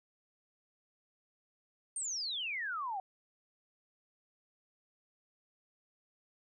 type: exponential sweep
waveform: sine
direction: down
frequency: 9020 to 738 Hz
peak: -35 dBFS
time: 1.96-3 s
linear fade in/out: 2 ms
effects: none